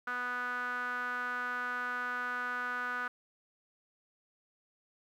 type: tone with band-pass filter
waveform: sawtooth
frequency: 246.9 Hz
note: B3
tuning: in tune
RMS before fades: -36 dBFS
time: 0.07-3.08 s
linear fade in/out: 5 ms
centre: 1400 Hz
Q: 9.1
effects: 11-bit